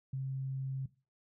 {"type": "tone", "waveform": "sine", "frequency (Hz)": 133.6, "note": "C3", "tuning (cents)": 36, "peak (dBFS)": -34, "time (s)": [0.13, 0.86], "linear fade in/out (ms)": 5, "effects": ["noise-tail reverb RT60 0.3 s tail -17 dB re dry"]}